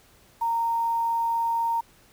sine tone with quantisation, 924 Hz, A#5, 16 cents flat, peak -22 dBFS, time 0.41-1.81 s, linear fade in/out 10 ms, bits 8, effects pink hiss -57 dBFS RMS until 2.12 s

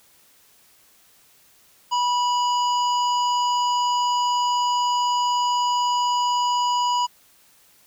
harmonic tone, 978 Hz, B5, 17 cents flat, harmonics 1 / 3 / 5 / 7, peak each -19 / -29 / -33 / -36 dBFS, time 1.91-7.07 s, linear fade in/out 20 ms, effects white hiss -56 dBFS RMS until 7.86 s

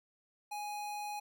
square tone, 831 Hz, G#5, 1 cent sharp, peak -39 dBFS, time 0.51-1.2 s, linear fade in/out 10 ms, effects none

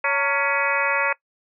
harmonic tone with a mistuned harmonic, 280 Hz, C#4, 18 cents sharp, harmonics 2 / 3 / 4 / 5 / 6 / 7 / 8 / 9, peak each -27 / -27 / -27 / -27 / -27 / -27 / -27 / -27 dBFS, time 0.04-1.13 s, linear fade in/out 5 ms, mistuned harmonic 3, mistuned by +140 cents, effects noise-tail reverb RT60 0.1 s tail -21 dB re dry

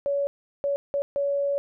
sine tone bursts at uneven times, 564 Hz, C#5, 30 cents sharp, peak -22 dBFS, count 4, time 0.06-0.27 / 0.64-0.76 / 0.94-1.02 / 1.16-1.58 s, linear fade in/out 0 ms, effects none

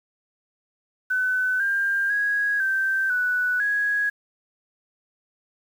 sine tone with pitch steps, 1509 / 1597 / 1655 / 1558 / 1483 / 1662 Hz, F#6 / G6 / G#6 / G6 / F#6 / G#6, +34 / +32 / -6 / -11 / +4 / +1 cents, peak -20 dBFS, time 1.1-4.1 s, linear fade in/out 10 ms, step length 500 ms, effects 8-bit

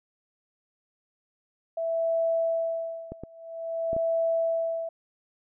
sine tone with tremolo, 660 Hz, E5, 2 cents sharp, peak -22 dBFS, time 1.77-4.89 s, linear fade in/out 5 ms, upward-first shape sine, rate 0.5 Hz, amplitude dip 95%
clicks, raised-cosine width 2 ms, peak -22 dBFS, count 4, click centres 3.12 / 3.236 / 3.931 / 3.965 s
effects none

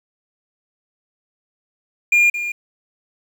triangle tone with echo, 2412 Hz, D7, 46 cents sharp, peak -9 dBFS, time 2.12-2.3 s, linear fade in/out 5 ms, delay 220 ms, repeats 1, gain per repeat -11 dB, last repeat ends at 2.52 s, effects 8-bit

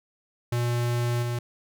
square tone with level steps, 120.1 Hz, B2, 48 cents flat, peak -24 / -27 dBFS, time 0.52-1.39 s, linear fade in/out 5 ms, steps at 1.22 s, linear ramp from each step 10 ms, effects none

